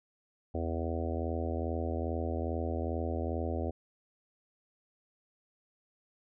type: harmonic tone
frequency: 82.41 Hz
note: E2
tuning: in tune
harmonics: 1 / 3 / 4 / 5 / 6 / 7 / 8 / 9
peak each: -34 / -39 / -40 / -41 / -42 / -42 / -43 / -44 dBFS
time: 0.54-3.71 s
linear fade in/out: 10 ms
effects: none